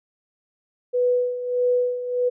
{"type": "tone with tremolo", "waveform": "sine", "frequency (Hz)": 493.9, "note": "B4", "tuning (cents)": 0, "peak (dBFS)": -16, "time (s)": [0.93, 2.3], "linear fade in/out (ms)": 20, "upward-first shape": "sine", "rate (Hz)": 1.6, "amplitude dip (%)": 70, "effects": []}